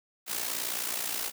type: noise with amplitude modulation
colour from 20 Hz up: white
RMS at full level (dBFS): -30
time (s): 0.26-1.32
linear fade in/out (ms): 50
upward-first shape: sine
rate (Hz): 59.1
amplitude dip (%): 65
effects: high-pass 200 Hz 12 dB/octave